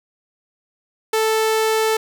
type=tone; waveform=sawtooth; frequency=440 Hz; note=A4; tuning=in tune; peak=-12 dBFS; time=1.13-1.97 s; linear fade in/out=5 ms; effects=none